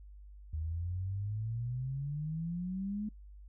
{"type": "exponential sweep", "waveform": "sine", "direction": "up", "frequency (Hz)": [76.4, 215.1], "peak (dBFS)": -34, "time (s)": [0.53, 3.09], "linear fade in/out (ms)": 5, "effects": ["noise-tail reverb RT60 0.1 s tail -23 dB re dry", "added 50 Hz sine -49 dBFS peak until 3.48 s"]}